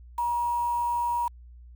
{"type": "tone with quantisation", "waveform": "sine", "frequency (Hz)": 954, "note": "A#5", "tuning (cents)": 40, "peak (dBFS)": -24, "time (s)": [0.18, 1.28], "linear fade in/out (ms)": 5, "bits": 7, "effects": ["added 60 Hz sine -45 dBFS peak until 1.75 s"]}